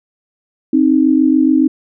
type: tone pair together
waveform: sine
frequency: 264 / 311.1 Hz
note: C4 / D#4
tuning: +16 / 0 cents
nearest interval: minor third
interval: 284 cents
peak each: -11 dBFS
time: 0.73-1.68 s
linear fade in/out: 5 ms
effects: none